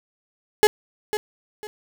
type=tone with echo; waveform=35% pulse; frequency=423.4 Hz; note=G#4; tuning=33 cents sharp; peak=-9 dBFS; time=0.63-0.67 s; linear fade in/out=0 ms; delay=500 ms; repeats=2; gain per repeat=-11 dB; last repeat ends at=1.67 s; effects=none